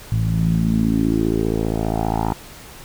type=tone with low-pass filter sweep; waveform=10% pulse; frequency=55 Hz; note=A1; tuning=in tune; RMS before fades=-19 dBFS; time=0.12-2.33 s; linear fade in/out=0 ms; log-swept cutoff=120 to 980 Hz; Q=3.9; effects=pink hiss -40 dBFS RMS until 2.84 s